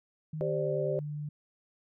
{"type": "tone with pitch glide", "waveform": "sine", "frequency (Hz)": [155.56, 148.54], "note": ["D#3", "D3"], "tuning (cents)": [0, 20], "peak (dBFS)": -34, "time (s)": [0.33, 1.29], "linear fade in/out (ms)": 5, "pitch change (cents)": -80, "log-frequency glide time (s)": [0.48, 0.71]}
{"type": "chord", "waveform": "sine", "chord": "G suspended fourth", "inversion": "none", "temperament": "equal with one note detuned", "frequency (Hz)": [392, 523.3, 592.8], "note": ["G4", "C5", "D5"], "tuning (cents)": [0, 0, 16], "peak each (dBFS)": -33, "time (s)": [0.41, 0.99], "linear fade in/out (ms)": 0}
{"effects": []}